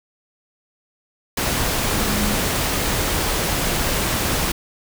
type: tone in noise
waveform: sine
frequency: 207.7 Hz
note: G#3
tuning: in tune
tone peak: -24 dBFS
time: 2-2.35 s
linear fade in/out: 5 ms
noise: pink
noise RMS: -21 dBFS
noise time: 1.37-4.52 s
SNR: -6 dB
effects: none